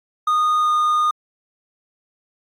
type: tone with pitch glide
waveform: triangle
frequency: 1232 to 1224.9 Hz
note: D#6 to D#6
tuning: -17 to -27 cents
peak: -13 dBFS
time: 0.27-1.11 s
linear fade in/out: 5 ms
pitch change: -10 cents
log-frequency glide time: 0.6-0.7 s
effects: AAC 64 kbps